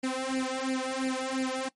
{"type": "tone with flanger", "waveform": "sawtooth", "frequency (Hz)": 261.6, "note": "C4", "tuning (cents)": 0, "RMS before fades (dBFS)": -31, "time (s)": [0.03, 1.69], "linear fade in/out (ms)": 10, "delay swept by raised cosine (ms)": [0.41, 2.41], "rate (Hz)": 2.9, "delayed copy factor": 0.95, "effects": ["noise-tail reverb RT60 0.1 s tail -19 dB re dry", "MP3 48 kbps"]}